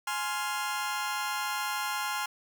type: chord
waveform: sawtooth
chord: F minor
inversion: first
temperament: just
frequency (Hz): 838.1 / 1047.7 / 1396.9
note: Ab5 / C6 / F6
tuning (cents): +16 / +2 / 0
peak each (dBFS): -31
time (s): 0.07-2.26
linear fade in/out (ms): 5
effects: none